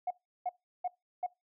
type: tone bursts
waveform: sine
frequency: 724 Hz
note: F#5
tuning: 38 cents flat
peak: -29 dBFS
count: 4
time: 0.07-1.264 s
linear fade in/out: 5 ms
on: 36 ms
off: 350 ms
effects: noise-tail reverb RT60 0.2 s tail -22 dB re dry + tanh soft clip ceiling -25 dBFS